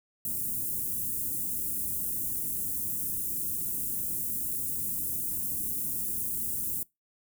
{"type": "band-stop noise", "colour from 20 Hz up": "white", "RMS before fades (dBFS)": -32, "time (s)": [0.25, 6.83], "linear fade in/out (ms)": 2, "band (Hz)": [310, 9300], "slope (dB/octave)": 24, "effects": ["noise-tail reverb RT60 0.2 s tail -23 dB re dry"]}